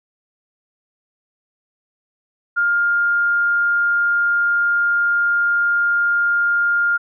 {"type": "tone", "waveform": "sine", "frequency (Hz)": 1407, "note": "F6", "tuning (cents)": 12, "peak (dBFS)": -14, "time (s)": [2.56, 6.98], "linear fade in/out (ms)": 20, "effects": []}